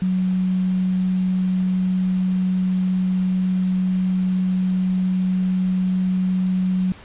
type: tone with quantisation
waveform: sine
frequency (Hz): 185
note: F#3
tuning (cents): 0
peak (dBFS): -17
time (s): 0.02-6.92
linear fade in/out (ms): 0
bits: 7
effects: pink hiss -43 dBFS RMS until 7.04 s + resampled to 8000 Hz